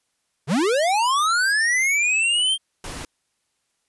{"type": "linear sweep", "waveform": "square", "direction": "up", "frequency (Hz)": [116.6, 3200], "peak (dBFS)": -18, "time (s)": [0.47, 2.58], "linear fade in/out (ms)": 50}
{"type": "noise", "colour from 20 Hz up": "pink", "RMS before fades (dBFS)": -33, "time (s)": [2.84, 3.05], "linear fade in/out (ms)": 2}
{"effects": ["white hiss -72 dBFS RMS until 3.88 s", "resampled to 24000 Hz"]}